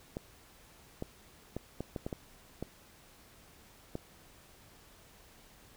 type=clicks; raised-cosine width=2 ms; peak=-23 dBFS; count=9; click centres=0.169 / 1.024 / 1.566 / 1.806 / 1.962 / 2.065 / 2.128 / 2.626 / 3.954 s; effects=pink hiss -59 dBFS RMS until 5.76 s